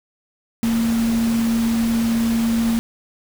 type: tone in noise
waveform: sine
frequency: 229.3 Hz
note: A#3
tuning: 28 cents flat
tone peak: -16 dBFS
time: 0.63-2.79 s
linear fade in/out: 0 ms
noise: pink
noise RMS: -30 dBFS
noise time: 0.63-2.79 s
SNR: +11 dB
effects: none